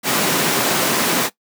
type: high-pass noise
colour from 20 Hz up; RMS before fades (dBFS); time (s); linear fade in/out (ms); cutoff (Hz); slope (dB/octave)
pink; -18; 0.03-1.3; 50; 170; 24
effects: noise-tail reverb RT60 0.1 s tail -18 dB re dry